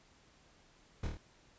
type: noise with echo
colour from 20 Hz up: brown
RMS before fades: -36 dBFS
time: 1.03-1.07 s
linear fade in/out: 5 ms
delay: 26 ms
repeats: 4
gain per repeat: -3 dB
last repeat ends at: 1.174 s
effects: pink hiss -65 dBFS RMS until 1.58 s + resampled to 16000 Hz